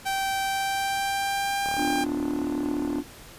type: tone with pitch glide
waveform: sawtooth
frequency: 778 to 797.1 Hz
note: G5 to G5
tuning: -13 to +29 cents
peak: -21 dBFS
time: 0.05-2.05 s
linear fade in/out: 20 ms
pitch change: +42 cents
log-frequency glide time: 0.4-1.66 s
type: click train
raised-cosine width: 1 ms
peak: -22 dBFS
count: 50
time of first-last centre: 1.66-2.984 s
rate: 37 Hz
type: chord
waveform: triangle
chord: B diminished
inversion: none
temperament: equal with one note detuned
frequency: 251.7 / 293.7 / 349.2 Hz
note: B3 / D4 / F4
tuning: +33 / 0 / 0 cents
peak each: -30 / -25 / -31 dBFS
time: 1.76-3.04 s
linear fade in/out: 50 ms
effects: pink hiss -46 dBFS RMS until 3.38 s + resampled to 32000 Hz